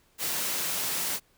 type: high-pass noise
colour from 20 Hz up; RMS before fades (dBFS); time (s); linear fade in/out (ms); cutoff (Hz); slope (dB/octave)
white; -30; 0.18-1.2; 50; 110; 24
effects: pink hiss -65 dBFS RMS until 1.37 s